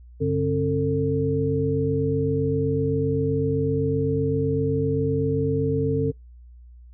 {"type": "tone cluster", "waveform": "sine", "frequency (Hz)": [96.9, 144.7, 269.6, 447.1], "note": ["G2", "D3", "C#4", "A4"], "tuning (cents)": [-20, -25, -48, 28], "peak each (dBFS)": [-28, -25, -27, -23], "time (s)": [0.2, 6.12], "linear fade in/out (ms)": 20, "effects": ["noise-tail reverb RT60 0.2 s tail -26 dB re dry", "added 60 Hz sine -43 dBFS peak until 6.93 s"]}